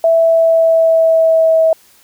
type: tone with pitch glide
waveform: sine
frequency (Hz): 659.3 to 646.1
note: E5 to E5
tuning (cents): 0 to -35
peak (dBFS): -7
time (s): 0.04-1.73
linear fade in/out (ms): 2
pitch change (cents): -35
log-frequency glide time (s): 0.16-1.61
effects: white hiss -48 dBFS RMS until 2.03 s